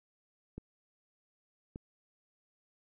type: clicks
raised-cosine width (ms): 3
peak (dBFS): -29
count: 2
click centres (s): 0.58 / 1.759
effects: none